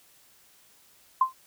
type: tone with exponential decay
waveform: sine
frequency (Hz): 1043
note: C6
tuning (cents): -6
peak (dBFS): -14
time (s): 1.21-1.33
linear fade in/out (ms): 5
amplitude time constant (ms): 26
effects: white hiss -59 dBFS RMS until 1.46 s